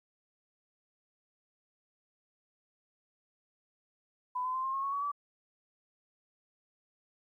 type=tone with pitch steps; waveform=sine; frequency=1000 / 1020.4 / 1041.3 / 1062.5 / 1084.2 / 1106.4 / 1129 / 1152 Hz; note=B5 / C6 / C6 / C6 / C#6 / C#6 / C#6 / D6; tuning=+21 / -44 / -9 / +26 / -39 / -4 / +31 / -34 cents; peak=-31 dBFS; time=4.35-5.118 s; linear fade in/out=10 ms; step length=96 ms; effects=12-bit